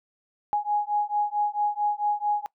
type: beating tone pair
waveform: sine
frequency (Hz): 829 / 833.5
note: G#5 / G#5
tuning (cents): -3 / +6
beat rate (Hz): 4.5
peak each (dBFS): -26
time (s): 0.53-2.46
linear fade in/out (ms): 0
effects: noise-tail reverb RT60 0.1 s tail -22 dB re dry